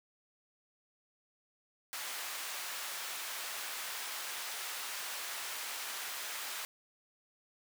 pink high-pass noise, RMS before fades -41 dBFS, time 1.93-6.65 s, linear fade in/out 0 ms, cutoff 1100 Hz, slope 12 dB/octave, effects none

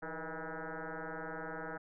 sine tone with frequency modulation, 490 Hz, B4, 14 cents flat, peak -39 dBFS, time 0.02-1.78 s, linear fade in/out 10 ms, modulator 160 Hz, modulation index 7.4, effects none

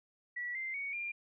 sine tone with pitch steps, 1945 / 2085 / 2234 / 2395 Hz, B6 / C7 / C#7 / D7, -27 / -7 / +13 / +33 cents, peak -36 dBFS, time 0.36-1.12 s, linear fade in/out 10 ms, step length 190 ms, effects none

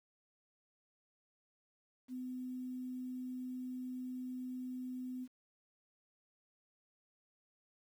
sine tone with quantisation, 253.5 Hz, B3, 45 cents sharp, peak -40 dBFS, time 2.08-5.28 s, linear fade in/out 50 ms, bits 11, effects none

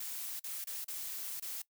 blue noise with dropouts, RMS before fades -41 dBFS, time 0-1.62 s, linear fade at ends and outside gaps 5 ms, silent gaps 0.396-0.439 / 0.643-0.67 / 0.845-0.88 / 1.399-1.422 s, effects noise-tail reverb RT60 0.1 s tail -20 dB re dry

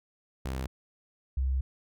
sawtooth / sine tone pair in turn, 65.41 / 65.78 Hz, C2 / C2, 0 / +10 cents, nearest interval unison, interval 10 cents, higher second, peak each -28 / -25 dBFS, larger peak second, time 0.45-0.67 / 1.37-1.61 s, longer second, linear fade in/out 5 ms, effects none

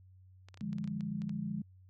clicks, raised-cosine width 0.2 ms, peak -36 dBFS, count 11, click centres 0.486 / 0.543 / 0.574 / 0.609 / 0.73 / 0.784 / 0.842 / 0.876 / 1.008 / 1.219 / 1.294 s
sine chord, D diminished, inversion none, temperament equal with one note detuned, 149.05 / 174.61 / 207.7 Hz, D3 / F3 / Ab3, +26 / 0 / 0 cents, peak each -41 / -40 / -37 dBFS, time 0.61-1.62 s, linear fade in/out 5 ms
effects added 93 Hz sine -56 dBFS peak until 1.89 s + AAC 48 kbps

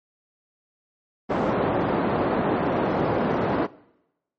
pink band-pass noise, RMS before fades -23 dBFS, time 1.29-3.67 s, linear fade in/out 20 ms, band 190 to 940 Hz, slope 12 dB/octave, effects noise-tail reverb RT60 0.9 s tail -21 dB re dry + MP3 32 kbps

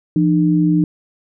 sine tone pair together, 170 / 302.9 Hz, F3 / D#4, -46 / -46 cents, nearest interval minor seventh, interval 1000 cents, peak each -14 dBFS, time 0.16-0.84 s, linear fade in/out 2 ms, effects none

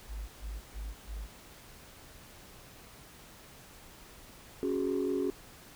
sine tone bursts, 51.91 Hz, G#1, in tune, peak -36 dBFS, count 4, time 0.07-1.28 s, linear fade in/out 50 ms, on 220 ms, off 110 ms
sine chord, C# suspended fourth, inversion none, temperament equal, 277.2 / 370 / 415.3 Hz, C#4 / F#4 / G#4, 0 / 0 / 0 cents, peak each -32 / -31 / -33 dBFS, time 4.63-5.3 s, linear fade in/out 0 ms
effects tanh soft clip ceiling -23 dBFS + pink hiss -53 dBFS RMS until 5.75 s

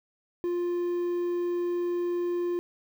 triangle tone with quantisation, 350.2 Hz, F4, 5 cents sharp, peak -24 dBFS, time 0.44-2.59 s, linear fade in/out 0 ms, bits 9, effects none

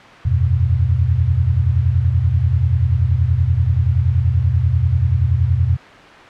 sine chord, E suspended second, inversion none, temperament equal with one note detuned, 82.07 / 92.5 / 123.47 Hz, E2 / F#2 / B2, -7 / 0 / 0 cents, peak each -17 dBFS, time 0.25-5.77 s, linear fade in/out 10 ms, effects white hiss -38 dBFS RMS until 6.29 s + low-pass 2000 Hz 12 dB/octave

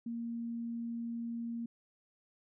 sine tone, 233.1 Hz, A#3, in tune, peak -36 dBFS, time 0.06-1.66 s, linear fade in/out 5 ms, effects none

